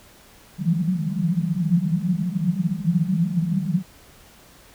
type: band-pass noise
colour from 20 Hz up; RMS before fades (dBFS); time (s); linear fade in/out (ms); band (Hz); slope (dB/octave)
white; -22; 0.58-3.83; 50; 160 to 190; 96
effects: pink hiss -50 dBFS RMS until 4.74 s